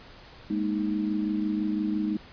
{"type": "chord", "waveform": "sine", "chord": "Ab suspended second", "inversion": "none", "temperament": "just", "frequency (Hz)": [207.7, 233.6, 311.5], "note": ["Ab3", "Bb3", "Eb4"], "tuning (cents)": [0, 4, 2], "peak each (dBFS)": [-28, -34, -28], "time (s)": [0.5, 2.17], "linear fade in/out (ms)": 5, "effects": ["pink hiss -49 dBFS RMS until 2.32 s", "resampled to 11025 Hz"]}